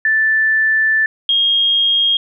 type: tone pair in turn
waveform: sine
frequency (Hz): 1760 / 3248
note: A6 / G#7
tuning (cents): 0 / -39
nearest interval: major seventh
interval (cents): 1061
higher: second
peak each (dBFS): -11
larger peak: neither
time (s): 0.05-1.06 / 1.29-2.17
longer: first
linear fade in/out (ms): 2
effects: none